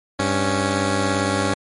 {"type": "tone pair together", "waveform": "10% pulse", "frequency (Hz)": [98.23, 277.2], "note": ["G2", "C#4"], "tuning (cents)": [4, 0], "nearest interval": "octave + tritone", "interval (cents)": 1796, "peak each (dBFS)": -13, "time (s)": [0.19, 1.54], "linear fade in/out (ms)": 5, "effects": ["MP3 48 kbps"]}